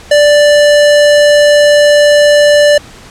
square tone, 587.3 Hz, D5, in tune, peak -4 dBFS, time 0.11-2.78 s, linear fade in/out 5 ms, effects pink hiss -34 dBFS RMS until 3.1 s + low-pass 8000 Hz 12 dB/octave

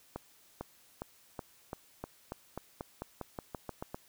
accelerating click train, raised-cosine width 1 ms, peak -24 dBFS, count 16, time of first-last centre 0.16-3.945 s, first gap 450 ms, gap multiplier 0.91, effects white hiss -63 dBFS RMS until 4.08 s

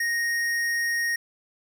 sine tone with tanh clipping, 1864.7 Hz, A#6, in tune, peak -25 dBFS, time 0-1.16 s, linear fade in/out 5 ms, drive 16 dB, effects none

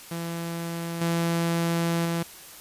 sawtooth tone with level steps, 168.3 Hz, E3, 36 cents sharp, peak -26 / -19 / -21 dBFS, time 0.11-2.23 s, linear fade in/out 5 ms, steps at 1.01 / 2.05 s, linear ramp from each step 5 ms, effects white hiss -45 dBFS RMS until 2.6 s + resampled to 32000 Hz

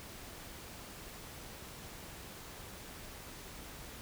silence, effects pink hiss -49 dBFS RMS until 4.01 s

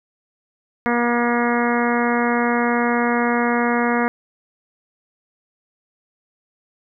harmonic tone, 238.9 Hz, A#3, 43 cents sharp, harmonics 1 / 2 / 3 / 4 / 5 / 6 / 7 / 8 / 9, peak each -20 / -23 / -25 / -26 / -27 / -28 / -28 / -29 / -30 dBFS, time 0.86-4.08 s, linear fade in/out 0 ms, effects none

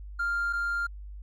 triangle tone pair in turn, 1396.9 / 1396.9 Hz, F6 / F6, 0 / 0 cents, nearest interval unison, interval 0 cents, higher neither, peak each -23 / -24 dBFS, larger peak first, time 0.19-0.53 / 0.53-0.87 s, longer neither, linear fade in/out 10 ms, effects tanh soft clip ceiling -22 dBFS + added 50 Hz sine -39 dBFS peak until 1.22 s

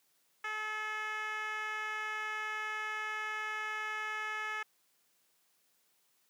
10% pulse tone with band-pass filter, 429.7 Hz, A4, 41 cents flat, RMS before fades -38 dBFS, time 0.44-4.63 s, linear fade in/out 5 ms, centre 1700 Hz, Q 1.6, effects white hiss -73 dBFS RMS until 6.29 s + high-pass 150 Hz 12 dB/octave

